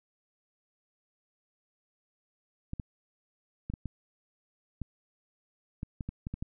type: clicks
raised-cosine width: 5 ms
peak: -23 dBFS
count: 12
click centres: 2.734 / 2.798 / 3.7 / 3.738 / 3.857 / 4.817 / 5.831 / 6.008 / 6.09 / 6.269 / 6.34 / 6.425 s
effects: none